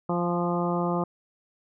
harmonic tone with a mistuned harmonic, 174.4 Hz, F3, 2 cents flat, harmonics 1 / 2 / 3 / 4 / 5 / 6 / 7, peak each -27 / -30 / -32 / -33 / -34 / -35 / -35 dBFS, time 0.09-1.04 s, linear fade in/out 5 ms, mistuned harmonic 5, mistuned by -19 cents, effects none

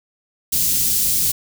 white band-stop noise, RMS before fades -18 dBFS, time 0.52-1.32 s, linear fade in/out 10 ms, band 200 to 5200 Hz, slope 12 dB/octave, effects none

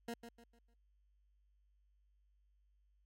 20% pulse tone with echo, 234.1 Hz, A#3, 8 cents sharp, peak -36 dBFS, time 0.08-0.14 s, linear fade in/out 5 ms, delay 150 ms, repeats 4, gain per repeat -9 dB, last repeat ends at 0.74 s, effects added 50 Hz sine -70 dBFS peak until 3.05 s + AAC 64 kbps

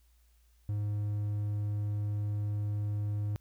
triangle tone, 103.83 Hz, G#2, in tune, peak -28 dBFS, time 0.69-3.36 s, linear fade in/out 0 ms, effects added 58 Hz sine -62 dBFS peak until 3.4 s + white hiss -73 dBFS RMS until 3.4 s

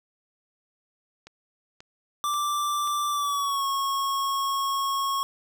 click train, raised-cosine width 0.2 ms, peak -27 dBFS, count 4, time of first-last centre 1.27-2.874 s, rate 1.87 Hz
square tone with pitch glide, 1174.7 to 1096 Hz, D6 to C#6, 0 to -20 cents, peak -25 dBFS, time 2.24-5.23 s, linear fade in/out 0 ms, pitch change -120 cents, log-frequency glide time 3.1-3.66 s
effects none

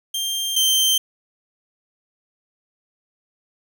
sawtooth tone pair in turn, 3178 / 3129 Hz, G7 / G7, +23 / -4 cents, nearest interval unison, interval 27 cents, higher first, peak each -19 / -12 dBFS, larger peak second, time 0.14-0.56 / 0.56-0.98 s, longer neither, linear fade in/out 5 ms, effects none

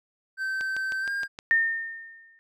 triangle tone with pitch glide, 1548 to 1608.2 Hz, G6 to G6, -22 to +44 cents, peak -25 dBFS, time 0.37-1.28 s, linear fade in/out 50 ms, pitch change +66 cents, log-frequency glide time 1.01-1.09 s
click train, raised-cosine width 0.2 ms, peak -20 dBFS, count 6, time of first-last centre 0.61-1.389 s, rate 6.42 Hz
sine tone with exponential decay, 1820 Hz, A#6, 42 cents flat, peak -16 dBFS, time 1.51-2.39 s, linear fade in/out 0 ms, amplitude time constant 190 ms
effects none

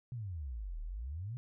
sine exponential two-way sweep, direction down then up, 129.3 to 36.5 to 129.3 Hz, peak -38 dBFS, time 0.12-1.37 s, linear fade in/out 0 ms, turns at 0.81 s, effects none

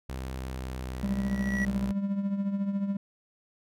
sawtooth tone with pitch glide, 65 to 62.21 Hz, C2 to B1, -11 to +13 cents, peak -30 dBFS, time 0.09-1.92 s, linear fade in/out 5 ms, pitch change -76 cents, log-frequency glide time 0.31-1.65 s
triangle tone with exponential growth, 1934 Hz, B6, 37 cents flat, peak -26 dBFS, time 0.91-1.65 s, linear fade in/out 5 ms, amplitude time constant 160 ms
triangle tone with tremolo, 198.5 Hz, G3, 22 cents sharp, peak -22 dBFS, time 1.03-2.97 s, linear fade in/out 5 ms, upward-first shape triangle, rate 14 Hz, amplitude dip 65%
effects none

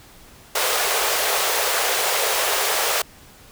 pink high-pass noise, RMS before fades -21 dBFS, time 0.55-3.02 s, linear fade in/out 5 ms, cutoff 420 Hz, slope 48 dB/octave, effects pink hiss -47 dBFS RMS until 3.51 s

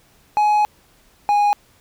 triangle tone pair in turn, 840 / 824.1 Hz, G#5 / G#5, +19 / -14 cents, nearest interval unison, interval 33 cents, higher first, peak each -11 dBFS, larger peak neither, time 0.37-0.65 / 1.29-1.53 s, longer first, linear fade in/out 0 ms, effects pink hiss -55 dBFS RMS until 1.8 s

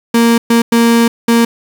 35% pulse tone bursts at uneven times, 232.5 Hz, A#3, 4 cents flat, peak -5 dBFS, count 4, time 0.14-0.38 / 0.5-0.62 / 0.72-1.08 / 1.28-1.45 s, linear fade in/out 5 ms, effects 7-bit

